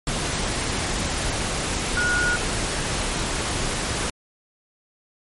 sine tone in noise, 1446 Hz, F#6, 40 cents flat, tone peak -20 dBFS, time 1.97-2.36 s, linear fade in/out 2 ms, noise pink, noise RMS -25 dBFS, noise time 0.07-4.1 s, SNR +2 dB, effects MP3 48 kbps

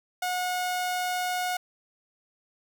sawtooth tone, 726 Hz, F#5, 33 cents flat, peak -23 dBFS, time 0.22-1.57 s, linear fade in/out 5 ms, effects none

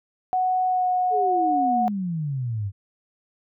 sine tone with pitch glide, 740 to 731.1 Hz, F#5 to F#5, 0 to -21 cents, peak -19 dBFS, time 0.33-1.88 s, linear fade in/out 0 ms, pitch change -21 cents, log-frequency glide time 0.67-0.87 s
sine exponential sweep, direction down, 450 to 95.1 Hz, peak -24 dBFS, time 1.1-2.72 s, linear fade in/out 50 ms
effects none

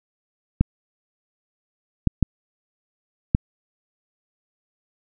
clicks, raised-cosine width 5 ms, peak -3 dBFS, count 4, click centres 0.61 / 2.073 / 2.227 / 3.349 s, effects none

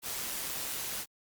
white noise with amplitude modulation, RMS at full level -35 dBFS, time 0.02-1.06 s, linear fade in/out 50 ms, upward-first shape sine, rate 130 Hz, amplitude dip 35%, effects Opus 48 kbps

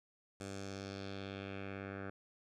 10% pulse tone with low-pass filter sweep, 98 Hz, G2, in tune, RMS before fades -45 dBFS, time 0.4-2.1 s, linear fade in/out 5 ms, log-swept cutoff 8300 to 1600 Hz, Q 2.1, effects none

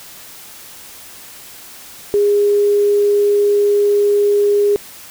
sine tone, 409.7 Hz, G#4, 24 cents flat, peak -10 dBFS, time 2.14-4.76 s, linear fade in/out 0 ms, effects white hiss -37 dBFS RMS until 5.1 s

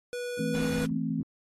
square tone, 488.5 Hz, B4, 19 cents flat, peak -33 dBFS, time 0.13-0.85 s, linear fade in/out 0 ms
sine chord, A minor, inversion second, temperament equal with one note detuned, 164.15 / 220 / 261.6 Hz, E3 / A3 / C4, -7 / 0 / 0 cents, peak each -32 dBFS, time 0.39-1.23 s, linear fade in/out 5 ms
pink noise, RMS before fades -39 dBFS, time 0.55-0.86 s, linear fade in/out 0 ms
effects AAC 32 kbps

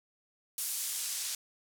white noise with band-pass filter sweep, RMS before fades -36 dBFS, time 0.58-1.35 s, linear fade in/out 2 ms, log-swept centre 10000 to 5900 Hz, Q 0.79, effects none

